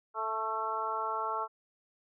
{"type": "harmonic tone with a mistuned harmonic", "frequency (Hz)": 220, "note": "A3", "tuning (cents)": 0, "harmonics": [2, 3, 4, 5, 6], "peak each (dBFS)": [-41, -41, -36, -36, -36], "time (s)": [0.14, 1.48], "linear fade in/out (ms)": 50, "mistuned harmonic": 6, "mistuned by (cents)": 25, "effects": []}